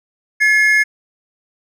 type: tone pair together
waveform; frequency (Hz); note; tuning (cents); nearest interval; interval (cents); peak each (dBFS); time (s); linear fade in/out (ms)
triangle; 1711 / 2146; A6 / C7; -49 / +43; major third; 392; -11; 0.4-0.84; 20
effects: none